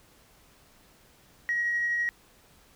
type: tone with tremolo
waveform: sine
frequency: 1899 Hz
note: A#6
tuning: 32 cents sharp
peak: -23 dBFS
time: 1.49-2.09 s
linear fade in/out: 0 ms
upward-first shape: triangle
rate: 12 Hz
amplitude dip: 25%
effects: tanh soft clip ceiling -20 dBFS + pink hiss -59 dBFS RMS until 2.75 s